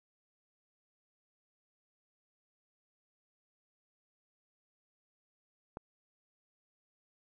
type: click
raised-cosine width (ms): 1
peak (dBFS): -27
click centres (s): 5.771
effects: none